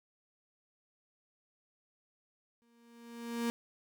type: tone with exponential growth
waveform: 35% pulse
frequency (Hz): 234.3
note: A#3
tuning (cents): +9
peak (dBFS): -28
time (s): 2.62-3.5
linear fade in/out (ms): 0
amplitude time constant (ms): 190
effects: none